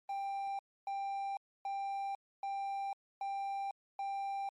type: tone bursts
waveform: triangle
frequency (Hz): 790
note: G5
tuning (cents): +13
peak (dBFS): -34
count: 6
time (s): 0.09-4.49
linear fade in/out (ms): 2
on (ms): 500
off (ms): 280
effects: Opus 24 kbps